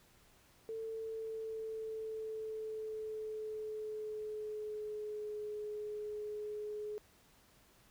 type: tone with pitch glide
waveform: sine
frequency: 446.5 to 421.4 Hz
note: A4 to G#4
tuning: +25 to +25 cents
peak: -39 dBFS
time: 0.69-6.98 s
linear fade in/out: 0 ms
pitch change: -100 cents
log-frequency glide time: 0.86-5.44 s
effects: pink hiss -66 dBFS RMS until 7.9 s